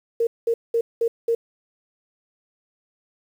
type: tone bursts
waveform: sine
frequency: 462.6 Hz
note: A#4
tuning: 13 cents flat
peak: -17 dBFS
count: 5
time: 0.2-1.35 s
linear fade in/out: 5 ms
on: 70 ms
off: 200 ms
effects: 8-bit